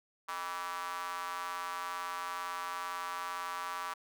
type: tone with high-pass filter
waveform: square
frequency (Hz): 88.9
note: F2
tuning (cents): +31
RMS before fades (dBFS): -39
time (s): 0.28-3.94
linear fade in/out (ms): 10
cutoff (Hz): 1100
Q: 4.3
effects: none